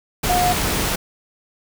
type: tone in noise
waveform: sine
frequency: 718 Hz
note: F5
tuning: 48 cents sharp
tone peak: -16 dBFS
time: 0.29-0.53 s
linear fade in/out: 10 ms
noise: pink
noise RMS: -21 dBFS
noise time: 0.23-0.96 s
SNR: +2 dB
effects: none